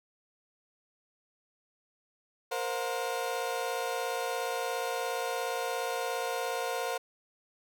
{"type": "chord", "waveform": "30% pulse", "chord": "Bb suspended second", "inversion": "none", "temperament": "equal with one note detuned", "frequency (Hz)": [466.2, 523.3, 716.8], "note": ["Bb4", "C5", "F5"], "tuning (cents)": [0, 0, 45], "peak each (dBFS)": -33, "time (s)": [2.51, 6.98], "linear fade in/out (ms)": 10, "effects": []}